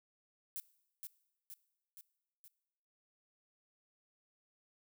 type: noise with echo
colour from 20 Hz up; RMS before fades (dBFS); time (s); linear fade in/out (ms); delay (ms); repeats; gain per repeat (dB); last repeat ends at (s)
violet; -42; 0.56-0.6; 0; 470; 4; -4; 2.48
effects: noise-tail reverb RT60 0.9 s tail -20 dB re dry